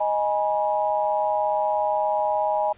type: chord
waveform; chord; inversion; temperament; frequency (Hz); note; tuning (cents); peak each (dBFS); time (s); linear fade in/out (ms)
sine; G# minor; second; equal with one note detuned; 622.3 / 830.6 / 967.4; D#5 / G#5 / B5; 0 / 0 / -36; -24 / -23 / -28; 0-2.73; 10
effects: pink hiss -54 dBFS RMS until 2.77 s + resampled to 8000 Hz